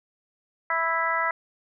harmonic tone, 329.6 Hz, E4, in tune, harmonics 2 / 3 / 4 / 5 / 6, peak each -32 / -28 / -27 / -31 / -28 dBFS, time 0.7-1.31 s, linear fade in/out 2 ms, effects none

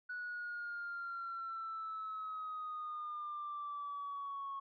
sine exponential sweep, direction down, 1476 to 1097 Hz, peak -39 dBFS, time 0.09-4.6 s, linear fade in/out 10 ms, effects tanh soft clip ceiling -36 dBFS

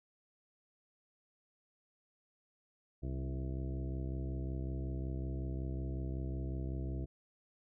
harmonic tone with a mistuned harmonic, 65.41 Hz, C2, in tune, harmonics 1 / 2 / 3 / 4 / 5 / 6 / 7 / 8 / 10, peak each -38 / -41 / -50 / -49 / -47 / -53 / -58 / -59 / -56 dBFS, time 3.02-7.06 s, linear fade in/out 20 ms, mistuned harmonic 3, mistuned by -17 cents, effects none

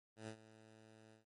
10% pulse tone with ADSR envelope, 110 Hz, A2, in tune, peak -37 dBFS, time 0.16-1.25 s, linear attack 120 ms, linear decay 79 ms, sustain -16 dB, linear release 130 ms, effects MP3 48 kbps

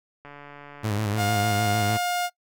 click train, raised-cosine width 0.5 ms, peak -28 dBFS, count 136, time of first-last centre 0.25-1.188 s, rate 144 Hz
sawtooth tone with vibrato, 105.6 Hz, G#2, 29 cents sharp, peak -20 dBFS, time 0.83-1.98 s, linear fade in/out 20 ms, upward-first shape square, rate 6.6 Hz, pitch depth 55 cents each way
sawtooth tone, 710 Hz, F5, 28 cents sharp, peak -20 dBFS, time 1.16-2.3 s, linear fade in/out 50 ms
effects noise-tail reverb RT60 0.1 s tail -22 dB re dry

